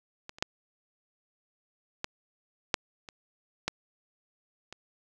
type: clicks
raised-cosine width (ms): 0.2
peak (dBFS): -23 / -30 / -9 / -14 / -6 / -26 / -11 / -25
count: 8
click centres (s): 0.294 / 0.385 / 0.425 / 2.044 / 2.742 / 3.088 / 3.68 / 4.726
effects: none